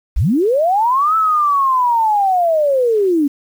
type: linear two-way sweep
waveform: sine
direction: up then down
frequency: 32.94 to 1322 to 272.9 Hz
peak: -11 dBFS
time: 0.16-3.28 s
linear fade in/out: 10 ms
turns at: 1.16 s
effects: 7-bit